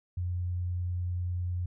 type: tone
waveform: sine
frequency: 89 Hz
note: F2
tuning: 33 cents sharp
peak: -29 dBFS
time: 0.17-1.66 s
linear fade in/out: 5 ms
effects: none